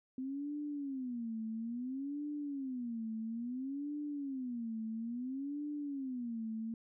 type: tone with vibrato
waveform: sine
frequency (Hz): 255.6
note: C4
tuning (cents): -40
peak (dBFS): -37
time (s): 0.18-6.74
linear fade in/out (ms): 2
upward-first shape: sine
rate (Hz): 0.59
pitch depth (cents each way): 250
effects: none